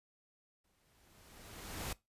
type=noise with exponential growth; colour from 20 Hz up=pink; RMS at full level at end=-39 dBFS; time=0.64-1.93 s; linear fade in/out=5 ms; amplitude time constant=280 ms; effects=noise-tail reverb RT60 0.2 s tail -21 dB re dry + resampled to 32000 Hz